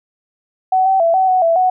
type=tone with pitch steps; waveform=sine; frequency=751 / 767 / 668 / 757 / 742 / 665 / 740 Hz; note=F#5 / G5 / E5 / F#5 / F#5 / E5 / F#5; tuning=+26 / -38 / +23 / +39 / +5 / +15 / 0 cents; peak=-10 dBFS; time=0.72-1.7 s; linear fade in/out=5 ms; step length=140 ms; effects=none